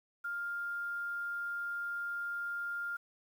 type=tone with quantisation; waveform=sine; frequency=1402 Hz; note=F6; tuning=6 cents sharp; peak=-35 dBFS; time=0.24-2.97 s; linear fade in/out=10 ms; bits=10; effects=none